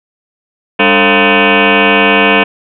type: tone with frequency modulation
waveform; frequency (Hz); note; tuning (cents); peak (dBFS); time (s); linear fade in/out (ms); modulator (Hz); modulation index
sine; 1035; C6; -19; -5; 0.79-2.44; 10; 247; 7.5
effects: none